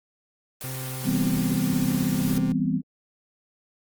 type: noise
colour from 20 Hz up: white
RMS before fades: -36 dBFS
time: 0.61-2.38 s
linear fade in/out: 0 ms
type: tone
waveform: 40% pulse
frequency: 130 Hz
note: C3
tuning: 11 cents flat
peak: -31 dBFS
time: 0.64-2.52 s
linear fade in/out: 0 ms
type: chord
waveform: sine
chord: C major seventh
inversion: first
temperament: just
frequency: 163.52 / 196.22 / 245.3 / 261.6 Hz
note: E3 / G3 / B3 / C4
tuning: -14 / +2 / -12 / 0 cents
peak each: -27 dBFS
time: 1.03-2.82 s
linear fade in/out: 50 ms
effects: Opus 24 kbps